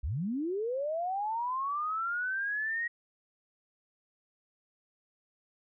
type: linear sweep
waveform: sine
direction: up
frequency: 51.91 to 1900 Hz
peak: -30 dBFS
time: 0.03-2.88 s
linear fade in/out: 10 ms
effects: none